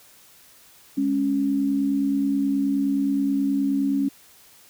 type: tone pair together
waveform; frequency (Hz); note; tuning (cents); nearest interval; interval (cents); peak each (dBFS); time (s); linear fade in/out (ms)
sine; 207.7 / 277.2; G#3 / C#4; 0 / 0; perfect fourth; 500; -27 / -20; 0.97-4.09; 10
effects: white hiss -52 dBFS RMS until 4.69 s